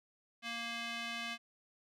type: tone with band-pass filter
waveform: square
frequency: 233.1 Hz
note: A#3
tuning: in tune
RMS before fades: -41 dBFS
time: 0.42-1.38 s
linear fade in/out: 50 ms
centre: 2700 Hz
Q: 1.5
effects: none